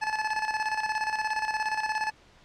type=tone with tremolo; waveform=25% pulse; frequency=864 Hz; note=A5; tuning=32 cents flat; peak=-21 dBFS; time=0.01-2.11 s; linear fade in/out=20 ms; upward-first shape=square; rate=17 Hz; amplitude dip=60%; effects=pink hiss -57 dBFS RMS until 2.44 s + low-pass 5000 Hz 12 dB/octave